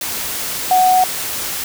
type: tone in noise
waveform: sine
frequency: 740 Hz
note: F#5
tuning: in tune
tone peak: -9 dBFS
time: 0.71-1.04 s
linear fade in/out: 2 ms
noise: white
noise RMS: -23 dBFS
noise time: 0.01-1.64 s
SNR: +11 dB
effects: none